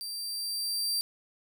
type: tone with level ramp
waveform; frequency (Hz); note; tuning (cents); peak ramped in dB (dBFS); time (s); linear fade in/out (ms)
sawtooth; 4699; D8; 0; -33 to -24; 0.01-1.01; 0
effects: 11-bit